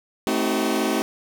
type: chord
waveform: sawtooth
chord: A diminished seventh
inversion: none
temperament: just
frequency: 220 / 264 / 316.8 / 380.2 Hz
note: A3 / C4 / Eb4 / Gb4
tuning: 0 / +16 / +31 / +47 cents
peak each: -22 dBFS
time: 0.27-1.02 s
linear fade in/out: 0 ms
effects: none